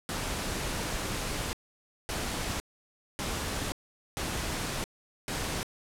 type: noise bursts at uneven times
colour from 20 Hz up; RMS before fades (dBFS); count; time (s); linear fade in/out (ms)
pink; -33; 5; 0.09-1.53 / 2.09-2.6 / 3.19-3.72 / 4.17-4.84 / 5.28-5.63; 0
effects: low-pass 11000 Hz 12 dB/octave